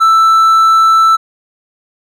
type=tone; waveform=triangle; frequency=1324 Hz; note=E6; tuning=7 cents sharp; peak=-3 dBFS; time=0-1.17 s; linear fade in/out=20 ms; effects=none